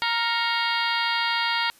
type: harmonic tone with a mistuned harmonic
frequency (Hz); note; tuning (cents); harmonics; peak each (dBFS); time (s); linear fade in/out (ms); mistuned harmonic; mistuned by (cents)
466.2; A#4; 0; 2 / 3 / 4 / 5 / 6 / 7 / 8 / 9 / 10; -27 / -29 / -30 / -31 / -32 / -32 / -33 / -34 / -34; 0.02-1.7; 0; 5; -97
effects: white hiss -55 dBFS RMS until 1.79 s + resampled to 32000 Hz